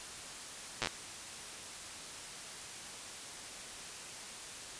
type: slowing click train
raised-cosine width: 0.2 ms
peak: -15 dBFS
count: 6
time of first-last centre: 0.82-0.872 s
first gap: 8 ms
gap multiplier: 1.13
effects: white hiss -46 dBFS RMS until 4.79 s + resampled to 22050 Hz